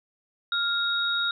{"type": "tone pair together", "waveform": "sine", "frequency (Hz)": [1400, 3766], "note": ["F6", "A#7"], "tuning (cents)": [4, 17], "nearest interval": "octave + perfect fourth", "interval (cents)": 1713, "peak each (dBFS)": -26, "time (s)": [0.52, 1.31], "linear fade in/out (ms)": 2, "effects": []}